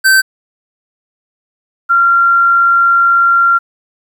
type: tone pair in turn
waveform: square / sine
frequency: 1548 / 1379.1 Hz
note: G6 / F6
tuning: -22 / -22 cents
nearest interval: major second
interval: 200 cents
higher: first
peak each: -6 dBFS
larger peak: neither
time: 0.04-0.22 / 1.89-3.59 s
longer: second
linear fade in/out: 20 ms
effects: 8-bit

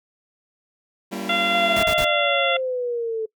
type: chord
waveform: sawtooth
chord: G diminished seventh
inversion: none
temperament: just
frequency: 196 / 235.2 / 282.2 / 338.7 Hz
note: G3 / Bb3 / Db4 / Fb4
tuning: 0 / +16 / +31 / +47 cents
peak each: -27 / -29 / -32 / -30 dBFS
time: 1.11-1.84 s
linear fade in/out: 20 ms
type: harmonic tone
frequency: 688 Hz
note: F5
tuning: 26 cents flat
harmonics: 1 / 2 / 3 / 4 / 5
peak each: -25 / -25 / -25 / -25 / -25 dBFS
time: 1.29-2.57 s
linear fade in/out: 5 ms
type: exponential sweep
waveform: sine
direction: down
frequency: 698.5 to 436.3 Hz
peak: -22 dBFS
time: 1.54-3.26 s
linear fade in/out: 10 ms
type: noise bursts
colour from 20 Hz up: pink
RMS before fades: -28 dBFS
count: 3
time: 1.76-2.047 s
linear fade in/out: 5 ms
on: 71 ms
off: 37 ms
effects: noise-tail reverb RT60 0.1 s tail -23 dB re dry

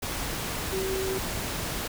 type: tone in noise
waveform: sine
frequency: 381.7 Hz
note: G4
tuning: 46 cents flat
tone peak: -28 dBFS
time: 0.72-1.19 s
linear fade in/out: 10 ms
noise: pink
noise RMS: -32 dBFS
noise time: 0.02-1.88 s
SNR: +1 dB
effects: none

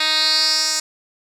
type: tone with band-pass filter sweep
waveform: 10% pulse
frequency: 311.7 Hz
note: D#4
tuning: 3 cents sharp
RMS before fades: -18 dBFS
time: 0-0.8 s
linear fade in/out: 5 ms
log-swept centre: 3400 to 6400 Hz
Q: 4.3
effects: none

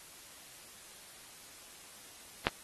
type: click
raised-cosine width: 0.3 ms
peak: -10 dBFS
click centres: 2.469 s
effects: white hiss -53 dBFS RMS until 2.63 s + AAC 32 kbps

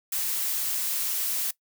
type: noise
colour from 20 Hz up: blue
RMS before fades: -28 dBFS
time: 0.12-1.51 s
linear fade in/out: 5 ms
effects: noise-tail reverb RT60 0.1 s tail -20 dB re dry

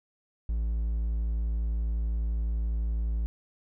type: tone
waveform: triangle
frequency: 55.9 Hz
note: A1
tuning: 28 cents sharp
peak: -24 dBFS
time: 0.49-3.26 s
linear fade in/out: 0 ms
effects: none

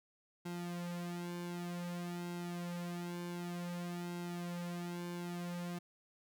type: tone with flanger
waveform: sawtooth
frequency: 174.61 Hz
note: F3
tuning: in tune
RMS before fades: -42 dBFS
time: 0.45-5.79 s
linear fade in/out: 10 ms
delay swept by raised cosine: 1.7 to 4.2 ms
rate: 0.54 Hz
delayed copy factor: -0.8
effects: none

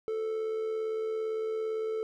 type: tone with amplitude modulation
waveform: triangle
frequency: 440 Hz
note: A4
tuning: in tune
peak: -26 dBFS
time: 0.08-2.03 s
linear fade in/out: 0 ms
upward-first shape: sine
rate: 77.7 Hz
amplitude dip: 40%
effects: none

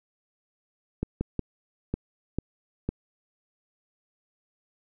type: clicks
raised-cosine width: 3 ms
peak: -14 dBFS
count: 6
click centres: 1.03 / 1.21 / 1.393 / 1.94 / 2.386 / 2.89 s
effects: none

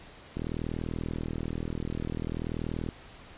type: click train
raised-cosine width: 3 ms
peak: -20 dBFS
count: 103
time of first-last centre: 0.37-2.889 s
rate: 40.5 Hz
effects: pink hiss -50 dBFS RMS until 3.37 s + resampled to 8000 Hz

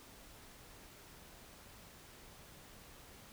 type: silence
effects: pink hiss -57 dBFS RMS until 3.32 s

